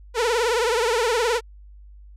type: tone with vibrato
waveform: sawtooth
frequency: 466.2 Hz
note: A#4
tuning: in tune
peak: -15 dBFS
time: 0.14-1.41 s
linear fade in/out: 50 ms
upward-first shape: triangle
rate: 19 Hz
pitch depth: 150 cents each way
effects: added 50 Hz sine -42 dBFS peak until 2.16 s + low-pass 9000 Hz 12 dB/octave